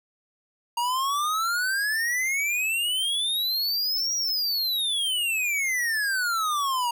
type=exponential two-way sweep; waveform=square; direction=up then down; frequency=936 to 5770 to 936 Hz; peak=-24 dBFS; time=0.77-6.91 s; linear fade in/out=5 ms; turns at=4.15 s; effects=none